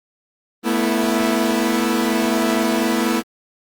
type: chord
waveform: sawtooth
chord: A suspended second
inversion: none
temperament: equal with one note detuned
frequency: 220 / 244.2 / 329.6 Hz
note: A3 / B3 / E4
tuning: 0 / -19 / 0 cents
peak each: -17 dBFS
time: 0.63-3.23 s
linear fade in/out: 50 ms
effects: Opus 24 kbps